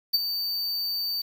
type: tone with ADSR envelope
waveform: square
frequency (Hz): 4591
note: D8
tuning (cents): -40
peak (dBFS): -17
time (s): 0.13-1.22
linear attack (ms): 16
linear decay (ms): 28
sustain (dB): -10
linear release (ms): 9
effects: 8-bit